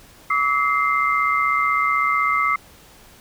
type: tone cluster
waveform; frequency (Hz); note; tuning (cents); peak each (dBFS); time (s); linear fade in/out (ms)
sine; 1147 / 1283 / 2087; D6 / E6 / C7; -41 / -47 / -5; -21; 0.3-2.56; 5
effects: pink hiss -48 dBFS RMS until 3.2 s